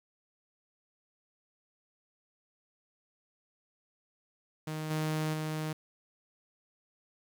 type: tone with level steps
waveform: sawtooth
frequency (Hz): 155.6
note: D#3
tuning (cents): 0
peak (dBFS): -31 / -26 / -29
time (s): 4.67-5.73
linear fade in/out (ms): 5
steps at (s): 4.9 / 5.33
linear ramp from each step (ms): 10
effects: 11-bit